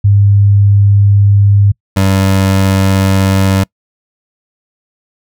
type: tone pair in turn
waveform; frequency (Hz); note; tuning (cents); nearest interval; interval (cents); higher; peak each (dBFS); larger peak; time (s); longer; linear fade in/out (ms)
sine / 25% pulse; 100.9 / 96.33; G#2 / G2; -49 / -30; minor second; 81; first; -4; neither; 0.04-1.72 / 1.96-3.64; neither; 10
effects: noise-tail reverb RT60 0.1 s tail -26 dB re dry